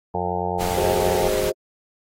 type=harmonic tone; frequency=89.7 Hz; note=F2; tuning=47 cents sharp; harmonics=1 / 2 / 4 / 5 / 6 / 7 / 8 / 9 / 10; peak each=-32 / -31 / -33 / -29 / -34 / -34 / -29 / -28 / -31 dBFS; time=0.14-1.28 s; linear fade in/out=5 ms
type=noise; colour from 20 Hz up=pink; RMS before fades=-29 dBFS; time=0.59-1.51 s; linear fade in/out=20 ms
type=chord; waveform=sine; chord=Ab dominant seventh; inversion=third; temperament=equal; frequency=370 / 415.3 / 523.3 / 622.3 Hz; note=Gb4 / Ab4 / C5 / Eb5; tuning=0 / 0 / 0 / 0 cents; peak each=-26 / -25 / -25 / -27 dBFS; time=0.76-1.53 s; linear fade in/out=20 ms
effects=AAC 48 kbps